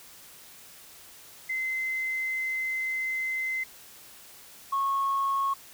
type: tone pair in turn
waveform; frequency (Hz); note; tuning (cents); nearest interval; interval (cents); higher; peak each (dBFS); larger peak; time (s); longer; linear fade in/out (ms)
sine; 2062 / 1096.4; C7 / C#6; -26 / -19; major seventh; 1093; first; -27 / -23; second; 1.49-3.64 / 4.72-5.54; first; 10
effects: tanh soft clip ceiling -20 dBFS + white hiss -50 dBFS RMS until 5.73 s